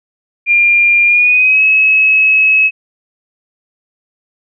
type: tone with pitch glide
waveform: sine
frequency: 2400 to 2572 Hz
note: D7 to E7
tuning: +37 to -43 cents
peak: -6 dBFS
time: 0.46-2.71 s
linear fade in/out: 50 ms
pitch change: +120 cents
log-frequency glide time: 1.06-1.63 s
effects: none